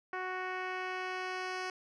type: tone with low-pass filter sweep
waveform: 10% pulse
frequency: 370 Hz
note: F#4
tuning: in tune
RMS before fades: -38 dBFS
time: 0.13-1.7 s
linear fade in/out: 2 ms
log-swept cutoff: 1800 to 5000 Hz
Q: 1.2
effects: none